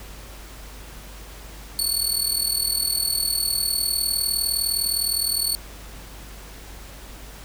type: tone with amplitude modulation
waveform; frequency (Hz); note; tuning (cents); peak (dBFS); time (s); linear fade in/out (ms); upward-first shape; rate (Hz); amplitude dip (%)
20% pulse; 4435; C#8; 0; -12; 1.79-5.55; 0; sine; 39.7; 70
effects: added 50 Hz sine -40 dBFS peak until 7.44 s + pink hiss -43 dBFS RMS until 7.44 s